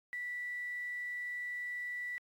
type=tone with quantisation; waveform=sine; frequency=1962 Hz; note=B6; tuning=12 cents flat; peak=-37 dBFS; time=0.13-2.18 s; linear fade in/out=0 ms; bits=10; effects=AAC 48 kbps